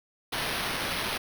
white noise with sample-and-hold, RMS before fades -31 dBFS, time 0.32-1.18 s, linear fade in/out 10 ms, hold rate 7350 Hz, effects none

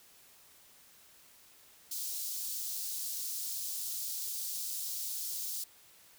white high-pass noise, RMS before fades -38 dBFS, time 1.91-5.64 s, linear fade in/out 5 ms, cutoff 4200 Hz, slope 24 dB/octave, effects white hiss -60 dBFS RMS until 6.18 s

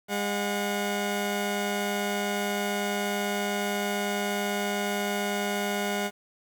15% pulse tone pair together, 203.2 / 724 Hz, G#3 / F#5, -38 / -38 cents, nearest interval octave + minor seventh, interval 2200 cents, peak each -22 / -25 dBFS, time 0.08-6.11 s, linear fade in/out 50 ms, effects 9-bit

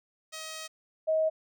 5% pulse / sine tone pair in turn, 633 / 633 Hz, D#5 / D#5, +30 / +30 cents, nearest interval unison, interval 0 cents, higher neither, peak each -27 / -23 dBFS, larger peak second, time 0.32-0.68 / 1.07-1.3 s, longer first, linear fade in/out 20 ms, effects none

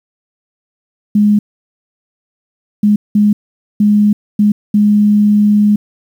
sine tone bursts at uneven times, 208.1 Hz, G#3, 4 cents sharp, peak -6 dBFS, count 6, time 1.15-1.39 / 2.83-2.96 / 3.15-3.33 / 3.8-4.13 / 4.39-4.52 / 4.74-5.76 s, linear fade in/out 5 ms, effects 7-bit

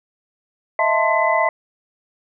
sine tone cluster, 634 / 671 / 890 / 1047 / 2011 Hz, D#5 / E5 / A5 / C6 / B6, +32 / +31 / +20 / +1 / +31 cents, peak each -21 dBFS, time 0.79-1.49 s, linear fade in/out 2 ms, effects none

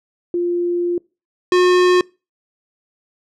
sine / square tone pair in turn, 349.2 / 361.3 Hz, F4 / F#4, 0 / -41 cents, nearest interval minor second, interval 59 cents, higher second, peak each -16 / -11 dBFS, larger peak second, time 0.34-0.98 / 1.52-2.01 s, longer first, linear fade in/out 2 ms, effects noise-tail reverb RT60 0.3 s tail -25 dB re dry + low-pass 5000 Hz 12 dB/octave

